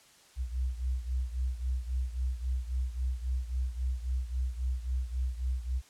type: beating tone pair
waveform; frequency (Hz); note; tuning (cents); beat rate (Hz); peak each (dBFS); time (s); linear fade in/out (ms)
sine; 62.2 / 65.9; B1 / C2; +13 / +13; 3.7; -31 / -35; 0.36-5.82; 50
effects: white hiss -59 dBFS RMS until 5.89 s + low-pass 9000 Hz 12 dB/octave